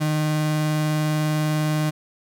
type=tone with vibrato; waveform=35% pulse; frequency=153.3 Hz; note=D#3; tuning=25 cents flat; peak=-18 dBFS; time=0-1.91 s; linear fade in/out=20 ms; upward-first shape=triangle; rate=20 Hz; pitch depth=20 cents each way; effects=none